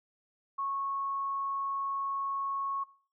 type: tone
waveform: sine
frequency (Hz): 1100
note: C#6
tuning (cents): -14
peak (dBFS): -31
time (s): 0.58-2.84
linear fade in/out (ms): 10
effects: noise-tail reverb RT60 0.4 s tail -18 dB re dry